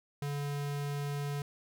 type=tone; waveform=square; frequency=143.5 Hz; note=D3; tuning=40 cents flat; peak=-34 dBFS; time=0.22-1.42 s; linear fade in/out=2 ms; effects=none